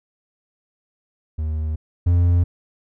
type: tone pair in turn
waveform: triangle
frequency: 77.78 / 87.31 Hz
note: D#2 / F2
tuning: 0 / 0 cents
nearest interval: major second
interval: 200 cents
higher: second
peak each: -19 / -11 dBFS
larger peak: second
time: 1.38-1.76 / 2.06-2.44 s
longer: neither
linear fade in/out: 10 ms
effects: none